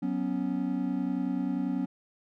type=chord; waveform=triangle; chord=F# suspended fourth; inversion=none; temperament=equal; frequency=185 / 246.9 / 277.2 Hz; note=F#3 / B3 / C#4; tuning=0 / 0 / 0 cents; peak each=-31 / -30 / -29 dBFS; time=0.02-1.86 s; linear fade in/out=10 ms; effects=none